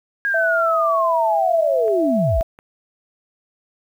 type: linear sweep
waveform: sine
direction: down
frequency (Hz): 1643 to 35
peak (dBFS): -17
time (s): 0.25-2.41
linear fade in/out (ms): 0
type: tone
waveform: sine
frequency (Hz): 659.3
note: E5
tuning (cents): 0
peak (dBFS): -18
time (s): 0.34-2.43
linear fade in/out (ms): 5
type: clicks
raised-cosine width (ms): 0.5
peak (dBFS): -27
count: 2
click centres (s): 1.881 / 2.589
effects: 8-bit